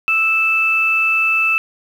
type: tone pair together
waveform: sine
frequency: 1316 / 2635 Hz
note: E6 / E7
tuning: -3 / -1 cents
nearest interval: octave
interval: 1202 cents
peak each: -22 / -13 dBFS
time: 0.08-1.58 s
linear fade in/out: 0 ms
effects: 7-bit